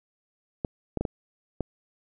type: clicks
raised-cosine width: 2 ms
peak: -14 dBFS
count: 5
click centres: 0.648 / 0.973 / 1.01 / 1.052 / 1.607 s
effects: none